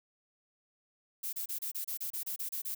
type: noise bursts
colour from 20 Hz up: violet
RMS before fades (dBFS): -37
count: 12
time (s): 1.23-2.749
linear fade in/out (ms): 10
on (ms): 100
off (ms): 29
effects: none